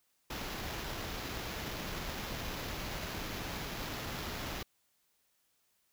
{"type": "noise with sample-and-hold", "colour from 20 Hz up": "pink", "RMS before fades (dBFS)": -40, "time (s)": [0.3, 4.63], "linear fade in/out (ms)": 5, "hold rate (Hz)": 8820, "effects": ["white hiss -75 dBFS RMS until 5.92 s"]}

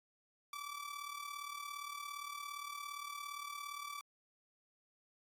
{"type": "tone with amplitude modulation", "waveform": "sawtooth", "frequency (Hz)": 1158, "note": "D6", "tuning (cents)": -25, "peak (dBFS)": -37, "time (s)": [0.53, 4.01], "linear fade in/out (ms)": 2, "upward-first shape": "sine", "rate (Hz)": 37.4, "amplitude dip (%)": 65, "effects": ["AAC 64 kbps"]}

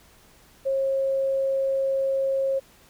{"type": "tone", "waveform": "sine", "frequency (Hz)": 540, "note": "C#5", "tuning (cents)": -45, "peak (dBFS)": -21, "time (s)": [0.65, 2.6], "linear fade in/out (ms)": 20, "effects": ["pink hiss -55 dBFS RMS until 2.89 s"]}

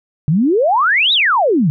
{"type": "exponential two-way sweep", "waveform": "sine", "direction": "up then down", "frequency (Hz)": [139.4, 3951, 139.4], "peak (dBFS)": -10, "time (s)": [0.28, 1.7], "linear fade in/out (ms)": 0, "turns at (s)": 1.13, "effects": []}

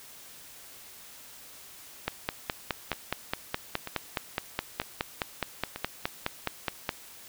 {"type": "two click trains", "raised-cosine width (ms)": 0.3, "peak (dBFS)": [-19, -11], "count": [4, 24], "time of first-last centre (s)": [[2.93, 5.76], [2.08, 6.892]], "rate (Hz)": [1.06, 4.78], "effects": ["white hiss -49 dBFS RMS until 7.28 s"]}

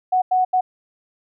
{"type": "tone bursts at uneven times", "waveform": "sine", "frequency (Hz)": 740, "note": "F#5", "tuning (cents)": 0, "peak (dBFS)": -14, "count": 3, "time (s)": [[0.12, 0.22], [0.31, 0.45], [0.53, 0.61]], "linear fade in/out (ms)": 10, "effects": []}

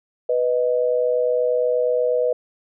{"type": "tone pair together", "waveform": "sine", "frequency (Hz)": [493.9, 622.3], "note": ["B4", "D#5"], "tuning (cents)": [0, 0], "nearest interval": "major third", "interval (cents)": 400, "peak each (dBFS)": [-18, -22], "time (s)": [0.29, 2.33], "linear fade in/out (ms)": 5, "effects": []}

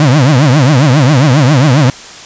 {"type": "tone with vibrato", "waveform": "35% pulse", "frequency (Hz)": 138.59, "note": "C#3", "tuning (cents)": 0, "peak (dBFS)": -3, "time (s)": [0, 1.9], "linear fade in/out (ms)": 2, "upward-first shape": "triangle", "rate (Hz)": 7.4, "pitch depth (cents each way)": 280, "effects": ["white hiss -30 dBFS RMS until 2.25 s", "resampled to 16000 Hz"]}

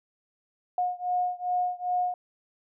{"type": "beating tone pair", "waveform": "sine", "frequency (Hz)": [720, 722.5], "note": ["F#5", "F#5"], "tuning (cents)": [-47, -41], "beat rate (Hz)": 2.5, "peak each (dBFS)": [-28, -29], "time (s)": [0.78, 2.14], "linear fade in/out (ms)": 2, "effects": []}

